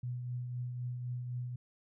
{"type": "tone with tremolo", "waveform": "sine", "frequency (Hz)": 123.47, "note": "B2", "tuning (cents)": 0, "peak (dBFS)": -34, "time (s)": [0.03, 1.56], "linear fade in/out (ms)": 5, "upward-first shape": "triangle", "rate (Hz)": 3.9, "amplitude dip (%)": 40, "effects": []}